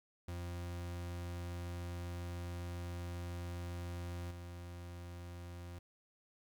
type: tone with level steps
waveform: 40% pulse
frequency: 87.31 Hz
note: F2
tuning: in tune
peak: -40 / -45 dBFS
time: 0.28-5.79 s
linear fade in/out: 5 ms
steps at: 4.31 s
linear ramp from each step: 2 ms
effects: 13-bit